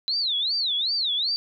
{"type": "tone with vibrato", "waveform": "sine", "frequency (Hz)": 3959, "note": "B7", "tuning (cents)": 3, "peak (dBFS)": -22, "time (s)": [0.08, 1.36], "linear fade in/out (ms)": 0, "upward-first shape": "sine", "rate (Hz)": 2.6, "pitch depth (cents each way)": 290, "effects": []}